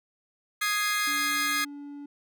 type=chord; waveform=sawtooth; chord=Ab major; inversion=second; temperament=equal; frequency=1244.5 / 1661.2 / 2093 Hz; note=Eb6 / Ab6 / C7; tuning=0 / 0 / 0 cents; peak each=-26 dBFS; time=0.61-1.65 s; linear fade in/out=10 ms
type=tone; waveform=triangle; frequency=286.8 Hz; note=D4; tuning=41 cents flat; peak=-36 dBFS; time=1.07-2.06 s; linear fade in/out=5 ms
effects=none